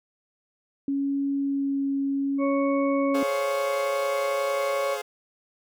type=tone with vibrato; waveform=sine; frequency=277.2 Hz; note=C#4; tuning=in tune; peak=-23 dBFS; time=0.88-3.23 s; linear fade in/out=2 ms; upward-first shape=sine; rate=0.69 Hz; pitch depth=8 cents each way
type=harmonic tone; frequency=554.4 Hz; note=C#5; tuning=in tune; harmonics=1 / 2 / 4; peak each=-25 / -31 / -37 dBFS; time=2.38-4.98 s; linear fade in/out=50 ms
type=chord; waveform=sawtooth; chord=F minor; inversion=first; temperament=equal with one note detuned; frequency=421.8 / 523.3 / 698.5 Hz; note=Ab4 / C5 / F5; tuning=+27 / 0 / 0 cents; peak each=-29 / -32 / -33 dBFS; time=3.14-5.02 s; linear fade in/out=10 ms
effects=none